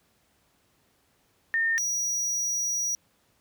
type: tone pair in turn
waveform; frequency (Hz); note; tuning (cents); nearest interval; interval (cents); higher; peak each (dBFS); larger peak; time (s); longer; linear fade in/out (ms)
sine / square; 1820 / 5790; A#6 / F#8; -42 / -38; octave + minor sixth; 2004; second; -22 / -26; first; 1.54-1.78 / 1.78-2.95; second; 0
effects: pink hiss -67 dBFS RMS until 3.4 s + high-pass 60 Hz 12 dB/octave